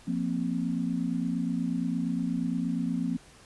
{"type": "chord", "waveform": "sine", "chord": "F suspended fourth", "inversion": "none", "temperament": "equal", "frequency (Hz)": [174.61, 233.1, 261.6], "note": ["F3", "Bb3", "C4"], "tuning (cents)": [0, 0, 0], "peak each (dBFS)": -31, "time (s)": [0.07, 3.17], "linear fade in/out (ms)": 10, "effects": ["pink hiss -54 dBFS RMS until 3.45 s", "resampled to 24000 Hz"]}